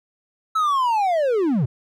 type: linear sweep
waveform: triangle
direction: down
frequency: 1318.5 to 107.5 Hz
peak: -15 dBFS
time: 0.55-1.66 s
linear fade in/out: 10 ms
effects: none